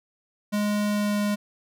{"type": "tone with pitch glide", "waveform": "square", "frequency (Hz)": [207.7, 206.4], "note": ["G#3", "G#3"], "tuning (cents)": [0, -10], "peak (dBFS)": -23, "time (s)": [0.52, 1.36], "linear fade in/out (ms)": 20, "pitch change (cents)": -10, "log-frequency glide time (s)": [0.86, 1.2], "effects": []}